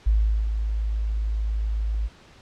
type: tone with ADSR envelope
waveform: sine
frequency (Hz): 53.6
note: A1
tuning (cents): -45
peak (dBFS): -15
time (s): 0.06-2.09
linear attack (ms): 12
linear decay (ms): 400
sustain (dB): -7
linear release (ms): 33
effects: pink hiss -51 dBFS RMS until 2.41 s + low-pass 5000 Hz 12 dB/octave